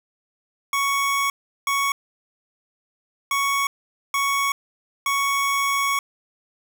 25% pulse tone bursts at uneven times, 1113 Hz, C#6, 7 cents sharp, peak -16 dBFS, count 5, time 0.73-1.3 / 1.67-1.92 / 3.31-3.67 / 4.14-4.52 / 5.06-5.99 s, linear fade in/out 2 ms, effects none

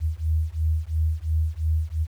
sine beating tone pair, 77.78 / 80.68 Hz, D#2 / E2, 0 / -37 cents, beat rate 2.9 Hz, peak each -24 dBFS, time 0-2.07 s, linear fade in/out 50 ms, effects 9-bit

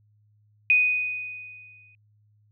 sine tone with exponential decay, 2489 Hz, D#7, in tune, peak -14 dBFS, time 0.7-1.95 s, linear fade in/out 1 ms, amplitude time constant 270 ms, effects added 105 Hz sine -59 dBFS peak until 2.51 s

